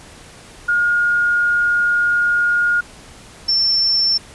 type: tone pair in turn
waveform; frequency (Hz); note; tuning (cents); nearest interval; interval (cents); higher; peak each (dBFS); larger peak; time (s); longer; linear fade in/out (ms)
sine; 1427 / 5388; F6 / E8; +37 / +37; octave + major seventh; 2300; second; -13; neither; 0.68-2.81 / 3.48-4.18; first; 10
effects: pink hiss -41 dBFS RMS until 4.34 s + resampled to 24000 Hz